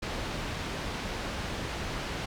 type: low-pass noise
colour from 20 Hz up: pink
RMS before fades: -35 dBFS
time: 0.02-2.26 s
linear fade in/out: 10 ms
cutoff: 4600 Hz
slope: 12 dB/octave
effects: none